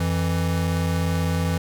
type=tone pair together; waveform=square; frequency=88.3 / 166.21 Hz; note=F2 / E3; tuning=+20 / +15 cents; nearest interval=major seventh; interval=1095 cents; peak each=-24 dBFS; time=0-1.58 s; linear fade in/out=5 ms; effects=none